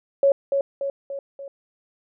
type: tone with echo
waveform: sine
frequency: 554.4 Hz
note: C#5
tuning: in tune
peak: -13 dBFS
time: 0.23-0.32 s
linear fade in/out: 2 ms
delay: 290 ms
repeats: 4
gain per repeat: -5 dB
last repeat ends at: 1.48 s
effects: none